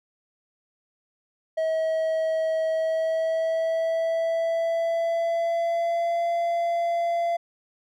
triangle tone with pitch glide, 641 to 683 Hz, E5 to F5, -49 to -39 cents, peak -20 dBFS, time 1.57-7.37 s, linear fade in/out 10 ms, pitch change +110 cents, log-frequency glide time 2.69-6.27 s, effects none

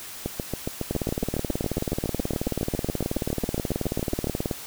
two click trains, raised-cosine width 2 ms, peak -12 / -13 dBFS, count 68 / 30, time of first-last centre 0.91-4.512 / 0.26-4.271 s, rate 18.6 / 7.23 Hz, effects white hiss -39 dBFS RMS until 4.66 s

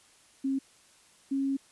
sine tone pair in turn, 270 / 272.8 Hz, C#4 / C#4, -45 / -28 cents, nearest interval unison, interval 17 cents, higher second, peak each -26 dBFS, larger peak neither, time 0.44-0.59 / 1.31-1.57 s, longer second, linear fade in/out 10 ms, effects white hiss -60 dBFS RMS until 1.71 s + resampled to 24000 Hz

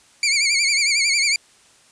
20% pulse tone with vibrato, 2269 Hz, C#7, 40 cents sharp, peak -11 dBFS, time 0.23-1.36 s, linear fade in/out 2 ms, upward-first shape sine, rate 11 Hz, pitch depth 92 cents each way, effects white hiss -53 dBFS RMS until 1.91 s + resampled to 22050 Hz

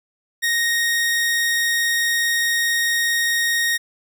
sawtooth tone, 1864.7 Hz, A#6, in tune, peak -14 dBFS, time 0.42-3.78 s, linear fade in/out 20 ms, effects none

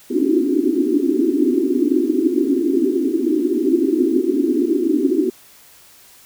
white band-pass noise, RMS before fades -17 dBFS, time 0.1-5.3 s, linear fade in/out 10 ms, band 250 to 380 Hz, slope 96 dB/octave, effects white hiss -47 dBFS RMS until 6.25 s

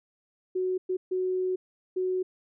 sine tone bursts at uneven times, 370 Hz, F#4, in tune, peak -25 dBFS, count 4, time 0.55-0.78 / 0.89-0.97 / 1.11-1.56 / 1.96-2.23 s, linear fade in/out 10 ms, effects none

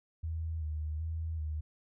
sine tone with vibrato, 78.9 Hz, D#2, 25 cents sharp, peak -33 dBFS, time 0.23-1.61 s, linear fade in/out 10 ms, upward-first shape square, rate 1.3 Hz, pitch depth 43 cents each way, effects none

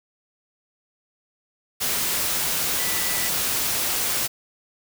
sine tone in noise, 1975.5 Hz, B6, in tune, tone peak -33 dBFS, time 2.78-3.3 s, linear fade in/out 20 ms, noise white, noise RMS -24 dBFS, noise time 1.8-4.28 s, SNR -12 dB, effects none

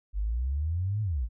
sine exponential two-way sweep, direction up then down, 47.65 to 110 to 51 Hz, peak -26 dBFS, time 0.13-1.29 s, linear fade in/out 50 ms, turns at 1.02 s, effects none

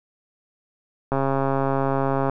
click train, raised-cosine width 1 ms, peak -9 dBFS, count 161, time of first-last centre 1.12-2.296 s, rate 136 Hz, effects none

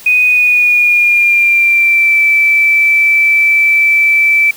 sine tone with pitch glide, 2489 to 2322 Hz, D#7 to D7, 0 to -20 cents, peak -6 dBFS, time 0.06-4.51 s, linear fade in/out 5 ms, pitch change -120 cents, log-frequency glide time 0.25-2.22 s, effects white hiss -35 dBFS RMS until 4.56 s

